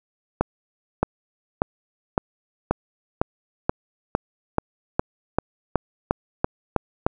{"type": "accelerating click train", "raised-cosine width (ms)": 1, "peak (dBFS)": -4, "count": 16, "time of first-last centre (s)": [0.41, 7.065], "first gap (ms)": 620, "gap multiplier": 0.95, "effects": []}